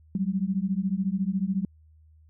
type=beating tone pair; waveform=sine; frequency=185 / 199 Hz; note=F#3 / G3; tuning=0 / +26 cents; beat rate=14 Hz; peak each=-27 dBFS; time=0.15-1.65 s; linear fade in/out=2 ms; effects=added 78 Hz sine -53 dBFS peak until 2.29 s